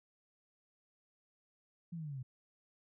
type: linear sweep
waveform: sine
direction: down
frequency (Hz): 174.61 to 123.47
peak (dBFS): -40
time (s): 1.92-2.23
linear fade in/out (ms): 10
effects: none